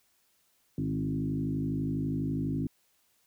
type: tone with frequency modulation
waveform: sine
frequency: 207.7 Hz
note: G#3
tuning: in tune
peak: -28 dBFS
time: 0.78-2.67 s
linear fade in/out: 2 ms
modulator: 52.1 Hz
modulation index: 2
effects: white hiss -70 dBFS RMS until 3.26 s